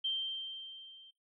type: tone with level ramp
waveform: sine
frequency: 3142 Hz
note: G7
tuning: 3 cents sharp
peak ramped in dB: -30 to -54 dBFS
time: 0.04-1.11 s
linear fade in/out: 10 ms
effects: noise-tail reverb RT60 0.2 s tail -22 dB re dry